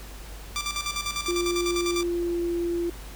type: tone with tremolo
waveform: 10% pulse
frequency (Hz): 1178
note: D6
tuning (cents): +5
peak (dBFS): -18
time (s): 0.56-2.03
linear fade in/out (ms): 0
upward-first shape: square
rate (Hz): 10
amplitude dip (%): 65
type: tone with pitch glide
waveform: sine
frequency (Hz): 349.2 to 343.8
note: F4 to F4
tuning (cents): 0 to -27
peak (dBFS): -24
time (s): 1.28-2.9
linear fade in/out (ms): 5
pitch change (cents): -27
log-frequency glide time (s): 1.67-2.49
effects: added 50 Hz sine -39 dBFS peak until 3.15 s + pink hiss -45 dBFS RMS until 3.15 s